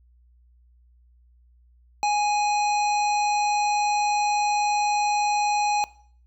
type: harmonic tone with a mistuned harmonic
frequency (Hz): 830.6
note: G#5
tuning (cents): 0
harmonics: 1 / 3 / 5 / 7 / 9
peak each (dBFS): -20 / -30 / -34 / -37 / -39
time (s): 2.03-5.84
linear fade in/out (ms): 0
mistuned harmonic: 7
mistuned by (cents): +16
effects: noise-tail reverb RT60 0.5 s tail -19 dB re dry + added 60 Hz sine -54 dBFS peak until 6.26 s